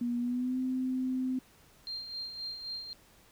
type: tone with pitch glide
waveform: sine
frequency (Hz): 240.3 to 257.5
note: B3 to C4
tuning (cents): -47 to -28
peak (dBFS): -29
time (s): 0.01-1.39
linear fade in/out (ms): 5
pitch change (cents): +119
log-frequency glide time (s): 0.19-0.58
type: tone with tremolo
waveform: sine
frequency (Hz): 4186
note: C8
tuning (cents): 0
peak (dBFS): -35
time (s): 1.87-2.93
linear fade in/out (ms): 0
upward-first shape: sine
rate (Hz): 3.8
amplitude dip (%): 55
effects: pink hiss -61 dBFS RMS until 3.31 s